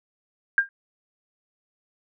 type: tone with exponential decay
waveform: sine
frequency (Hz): 1601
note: G6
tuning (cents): +36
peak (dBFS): -11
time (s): 0.58-0.69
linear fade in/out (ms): 1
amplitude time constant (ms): 23
effects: none